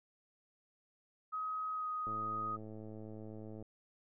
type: tone with pitch glide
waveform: sine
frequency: 1265 to 1249.7 Hz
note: D#6 to D#6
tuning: +28 to +7 cents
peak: -36 dBFS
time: 1.32-2.57 s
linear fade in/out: 20 ms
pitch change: -21 cents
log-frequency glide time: 1.72-1.88 s
type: click train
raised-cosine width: 2 ms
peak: -36 dBFS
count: 169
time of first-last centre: 2.07-3.626 s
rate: 108 Hz
effects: none